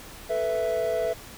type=chord; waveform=triangle; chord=A suspended second; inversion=none; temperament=just; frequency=440 / 495 / 660 Hz; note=A4 / B4 / E5; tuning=0 / +4 / +2 cents; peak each=-29 / -27 / -24 dBFS; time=0.29-1.14 s; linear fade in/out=20 ms; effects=pink hiss -44 dBFS RMS until 1.37 s